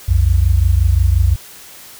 sine tone pair together, 62.31 / 88 Hz, B1 / F2, +16 / +14 cents, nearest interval tritone, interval 598 cents, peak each -12 dBFS, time 0.08-1.36 s, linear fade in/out 10 ms, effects white hiss -38 dBFS RMS until 1.99 s

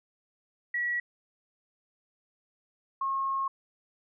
sine tone pair in turn, 1929 / 1082.6 Hz, B6 / C#6, -41 / -41 cents, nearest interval minor seventh, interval 1000 cents, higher first, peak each -27 dBFS, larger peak neither, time 0.74-1 / 3.01-3.48 s, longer second, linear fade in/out 5 ms, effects none

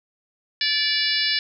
harmonic tone, 580 Hz, D5, 22 cents flat, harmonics 3 / 4 / 5 / 6 / 7 / 8 / 9, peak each -27 / -29 / -28 / -29 / -26 / -27 / -26 dBFS, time 0.61-1.39 s, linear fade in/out 2 ms, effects none

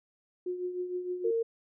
sine tone with tremolo, 360.6 Hz, F#4, 45 cents flat, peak -29 dBFS, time 0.46-1.31 s, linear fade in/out 5 ms, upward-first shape triangle, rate 6.5 Hz, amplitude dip 65%
sine tone, 457.6 Hz, A#4, 32 cents flat, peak -26 dBFS, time 1.24-1.43 s, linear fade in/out 10 ms
effects none

